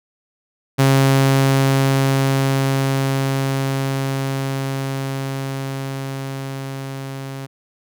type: tone with level ramp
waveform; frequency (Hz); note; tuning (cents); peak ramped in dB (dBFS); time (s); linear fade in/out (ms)
sawtooth; 135.5; C#3; -39; -7 to -24; 0.78-7.47; 20
effects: none